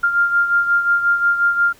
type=beating tone pair; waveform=sine; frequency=1396.9 / 1402.5 Hz; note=F6 / F6; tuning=0 / +7 cents; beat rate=5.6 Hz; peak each=-14 / -21 dBFS; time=0.03-1.73 s; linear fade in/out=10 ms; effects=pink hiss -49 dBFS RMS until 1.79 s